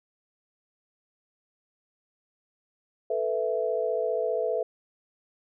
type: chord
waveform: sine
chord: A suspended second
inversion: none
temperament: just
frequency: 440 / 495 / 660 Hz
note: A4 / B4 / E5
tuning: 0 / +4 / +2 cents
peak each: -29 dBFS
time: 3.1-4.63 s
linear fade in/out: 5 ms
effects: none